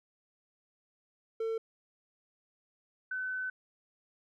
triangle / sine tone pair in turn, 450 / 1513.6 Hz, A4 / F#6, +39 / +39 cents, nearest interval octave + major sixth, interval 2100 cents, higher second, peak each -29 / -33 dBFS, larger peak first, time 1.4-1.58 / 3.11-3.5 s, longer second, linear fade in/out 5 ms, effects none

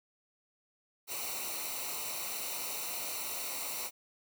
white noise with comb filter, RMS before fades -38 dBFS, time 1.07-3.91 s, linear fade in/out 50 ms, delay 0.6 ms, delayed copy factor -0.75, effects none

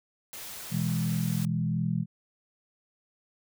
white noise, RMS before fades -41 dBFS, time 0.33-1.45 s, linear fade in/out 0 ms
sine chord, E major, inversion second, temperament equal, 123.47 / 164.81 / 207.7 Hz, B2 / E3 / G#3, 0 / 0 / 0 cents, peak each -31 / -28 / -32 dBFS, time 0.7-2.06 s, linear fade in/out 50 ms
effects none

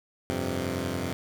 10% pulse chord, F suspended second, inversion none, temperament equal, 87.31 / 98 / 130.81 Hz, F2 / G2 / C3, 0 / 0 / 0 cents, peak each -24 / -26 / -26 dBFS, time 0.3-1.13 s, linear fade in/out 0 ms, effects none

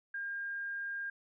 sine tone, 1609 Hz, G6, 45 cents sharp, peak -36 dBFS, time 0.14-1.1 s, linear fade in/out 5 ms, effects none

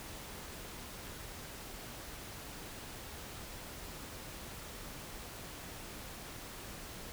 silence, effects pink hiss -47 dBFS RMS until 7.12 s

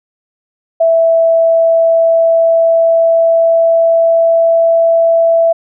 sine tone with pitch glide, 659.3 to 663.9 Hz, E5 to E5, 0 to +12 cents, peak -6 dBFS, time 0.8-5.53 s, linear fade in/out 10 ms, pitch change +12 cents, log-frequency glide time 1.2-4.77 s, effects none

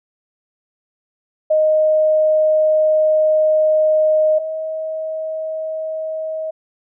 sine tone pair in turn, 621 / 633 Hz, D#5 / D#5, -3 / +30 cents, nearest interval unison, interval 33 cents, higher second, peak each -11 / -21 dBFS, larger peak first, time 1.5-4.39 / 4.39-6.51 s, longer first, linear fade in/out 10 ms, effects none

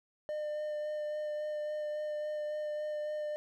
triangle tone with vibrato, 603 Hz, D5, 46 cents sharp, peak -32 dBFS, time 0.29-3.36 s, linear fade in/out 0 ms, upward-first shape sine, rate 3.6 Hz, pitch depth 11 cents each way, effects none

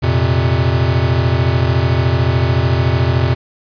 square chord, F suspended fourth, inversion none, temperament equal with one note detuned, 87.31 / 117.15 / 130.81 Hz, F2 / Bb2 / C3, 0 / +9 / 0 cents, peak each -17 dBFS, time 0.02-3.35 s, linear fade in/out 20 ms, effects resampled to 11025 Hz + 8-bit

